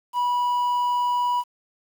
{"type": "tone with quantisation", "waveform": "triangle", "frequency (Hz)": 978, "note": "B5", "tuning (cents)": -17, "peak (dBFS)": -18, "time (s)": [0.13, 1.44], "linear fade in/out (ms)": 50, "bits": 8, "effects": []}